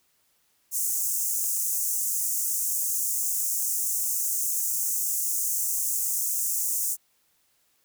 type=high-pass noise; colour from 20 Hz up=pink; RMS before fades=-27 dBFS; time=0.71-6.97 s; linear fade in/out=50 ms; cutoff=6400 Hz; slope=48 dB/octave; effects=white hiss -68 dBFS RMS until 7.84 s